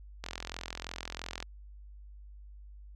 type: click train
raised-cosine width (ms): 0.2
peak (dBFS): -20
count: 52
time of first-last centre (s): 0.24-1.426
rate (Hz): 43
effects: added 50 Hz sine -47 dBFS peak until 2.95 s